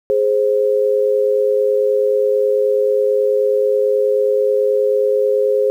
sine tone pair together, 416.7 / 526 Hz, G#4 / C5, +6 / +9 cents, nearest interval major third, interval 403 cents, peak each -15 dBFS, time 0.1-5.7 s, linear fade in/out 0 ms, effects 8-bit

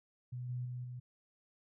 sine tone with level steps, 124.1 Hz, B2, 9 cents sharp, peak -39 / -36 / -39 / -42 dBFS, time 0.32-1 s, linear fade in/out 10 ms, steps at 0.49 / 0.65 / 0.84 s, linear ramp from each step 5 ms, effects none

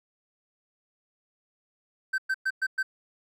triangle tone bursts, 1547 Hz, G6, 23 cents flat, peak -22 dBFS, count 5, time 2.13-2.83 s, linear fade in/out 10 ms, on 52 ms, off 110 ms, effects none

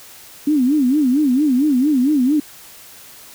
sine tone with vibrato, 275 Hz, C#4, 14 cents flat, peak -12 dBFS, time 0.47-2.4 s, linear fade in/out 5 ms, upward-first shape sine, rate 4.4 Hz, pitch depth 200 cents each way, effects white hiss -41 dBFS RMS until 3.34 s

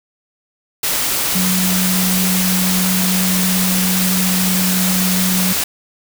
sine tone in noise, 185 Hz, F#3, in tune, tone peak -16 dBFS, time 1.35-5.53 s, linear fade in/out 5 ms, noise white, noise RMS -18 dBFS, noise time 0.83-5.64 s, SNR -1 dB, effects none

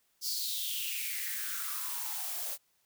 blue noise with high-pass filter sweep, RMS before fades -36 dBFS, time 0.21-2.58 s, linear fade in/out 50 ms, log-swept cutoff 5100 to 540 Hz, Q 6.2, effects white hiss -73 dBFS RMS until 2.85 s

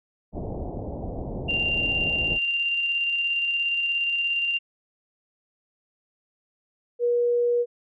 pink low-pass noise, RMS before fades -32 dBFS, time 0.32-2.39 s, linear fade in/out 50 ms, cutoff 780 Hz, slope 48 dB/octave
sine tone with tremolo, 2782 Hz, F7, 7 cents flat, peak -21 dBFS, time 1.48-4.59 s, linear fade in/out 20 ms, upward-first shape square, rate 17 Hz, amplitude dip 25%
sine tone, 480.4 Hz, B4, 48 cents flat, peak -19 dBFS, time 6.99-7.66 s, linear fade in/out 50 ms
effects none

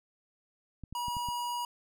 clicks, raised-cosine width 5 ms, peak -30 dBFS, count 5, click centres 0.837 / 0.926 / 1.083 / 1.168 / 1.287 s
square tone, 964 Hz, B5, 42 cents flat, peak -33 dBFS, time 0.95-1.65 s, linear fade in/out 2 ms
effects none

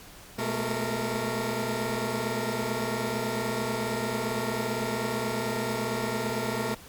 15% pulse tone cluster, 123.3 / 213.2 / 222.2 / 461.9 Hz, B2 / G#3 / A3 / A#4, -2 / +46 / +17 / -16 cents, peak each -27 dBFS, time 0.38-6.75 s, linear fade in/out 10 ms, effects pink hiss -48 dBFS RMS until 6.88 s + MP3 96 kbps

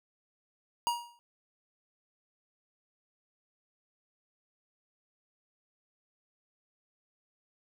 square tone with exponential decay, 950 Hz, A#5, 33 cents sharp, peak -25 dBFS, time 0.87-1.19 s, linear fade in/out 0 ms, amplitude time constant 68 ms, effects none

